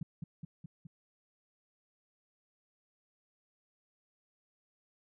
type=tone with echo; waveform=sine; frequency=160 Hz; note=D#3; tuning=49 cents sharp; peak=-33 dBFS; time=0.01-0.03 s; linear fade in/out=5 ms; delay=210 ms; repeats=4; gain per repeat=-3 dB; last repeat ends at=0.87 s; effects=none